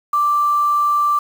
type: tone with quantisation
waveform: sine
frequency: 1174.7 Hz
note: D6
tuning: in tune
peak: -13 dBFS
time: 0.13-1.19 s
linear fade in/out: 5 ms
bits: 6
effects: none